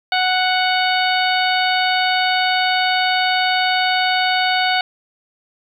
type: harmonic tone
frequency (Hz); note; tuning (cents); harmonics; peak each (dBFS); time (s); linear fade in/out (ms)
740; F#5; 0; 1 / 2 / 3 / 4 / 5 / 6; -18 / -21 / -23 / -24 / -25 / -26; 0.12-4.81; 2
effects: 8-bit